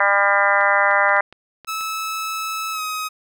harmonic tone, 200 Hz, G3, 35 cents sharp, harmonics 3 / 4 / 5 / 6 / 7 / 8 / 9 / 10, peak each -22 / -22 / -22 / -22 / -22 / -22 / -22 / -22 dBFS, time 0-1.21 s, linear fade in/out 5 ms
clicks, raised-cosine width 0.3 ms, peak -25 dBFS, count 7, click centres 0.611 / 0.912 / 1.092 / 1.166 / 1.326 / 1.647 / 1.81 s
sawtooth tone with pitch glide, 1303 to 1263 Hz, E6 to D#6, -20 to +26 cents, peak -20 dBFS, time 1.67-3.09 s, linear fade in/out 20 ms, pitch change -54 cents, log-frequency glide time 2.72-2.81 s
effects none

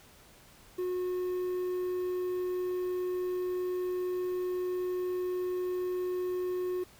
triangle tone with quantisation, 363 Hz, F#4, 33 cents flat, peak -28 dBFS, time 0.78-6.84 s, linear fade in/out 10 ms, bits 9, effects pink hiss -57 dBFS RMS until 6.99 s

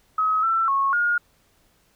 sine tone with pitch steps, 1275 / 1338 / 1097 / 1427 Hz, D#6 / E6 / C#6 / F6, +42 / +25 / -18 / +37 cents, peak -18 dBFS, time 0.18-1.18 s, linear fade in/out 5 ms, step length 250 ms, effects pink hiss -62 dBFS RMS until 1.95 s

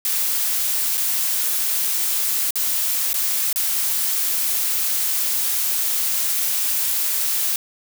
blue noise with dropouts, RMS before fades -21 dBFS, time 0.05-7.56 s, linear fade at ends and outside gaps 1 ms, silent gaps 0.973-0.977 / 2.507-2.556 / 3.131-3.141 / 3.528-3.559 s, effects none

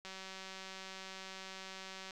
click train, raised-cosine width 0.2 ms, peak -30 dBFS, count 392, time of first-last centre 0.05-2.108 s, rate 190 Hz, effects none

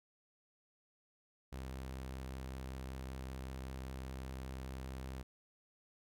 sawtooth tone with vibrato, 65.41 Hz, C2, in tune, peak -39 dBFS, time 1.52-5.23 s, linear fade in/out 10 ms, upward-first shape sine, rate 5.1 Hz, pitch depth 10 cents each way, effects none

